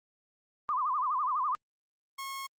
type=tone with vibrato; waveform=sine; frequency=1108.7 Hz; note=C#6; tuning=in tune; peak=-27 dBFS; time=0.69-1.55 s; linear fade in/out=0 ms; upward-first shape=sine; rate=12 Hz; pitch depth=190 cents each way
type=tone; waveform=sawtooth; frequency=1087 Hz; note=C#6; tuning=34 cents flat; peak=-33 dBFS; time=2.18-2.47 s; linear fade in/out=10 ms
effects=Opus 32 kbps